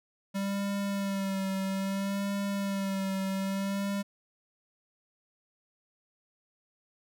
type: tone with vibrato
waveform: square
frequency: 196 Hz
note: G3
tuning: in tune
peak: -30 dBFS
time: 0.34-4.03 s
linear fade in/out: 20 ms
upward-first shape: sine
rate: 0.61 Hz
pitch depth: 33 cents each way
effects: none